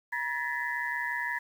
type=tone cluster; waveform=sine; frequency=959 / 1721 / 1847 / 1998 Hz; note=A#5 / A6 / A#6 / B6; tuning=+49 / -39 / -16 / +20 cents; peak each=-36 / -33 / -36 / -37 dBFS; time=0.12-1.39 s; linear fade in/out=10 ms; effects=9-bit